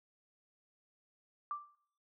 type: tone with exponential decay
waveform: sine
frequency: 1174.7 Hz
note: D6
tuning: in tune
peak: -33 dBFS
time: 1.51-1.75 s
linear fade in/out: 1 ms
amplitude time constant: 51 ms
effects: noise-tail reverb RT60 0.6 s tail -18 dB re dry